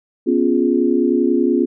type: chord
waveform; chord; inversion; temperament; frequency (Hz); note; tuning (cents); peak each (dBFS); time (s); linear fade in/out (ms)
sine; C# dominant seventh; third; equal; 246.9 / 277.2 / 349.2 / 415.3; B3 / C#4 / E#4 / G#4; 0 / 0 / 0 / 0; -18 / -18 / -17 / -22; 0.26-1.66; 20
effects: none